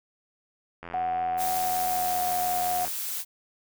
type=click train; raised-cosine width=0.5 ms; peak=-24 dBFS; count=176; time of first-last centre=0.83-2.879 s; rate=85.4 Hz
type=tone with pitch glide; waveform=sine; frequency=740 to 723.5 Hz; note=F#5 to F#5; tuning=0 to -39 cents; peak=-25 dBFS; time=0.94-2.85 s; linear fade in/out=0 ms; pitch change=-39 cents; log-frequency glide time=1.49-2.31 s
type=noise; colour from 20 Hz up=blue; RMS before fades=-32 dBFS; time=1.37-3.25 s; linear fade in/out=50 ms
effects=none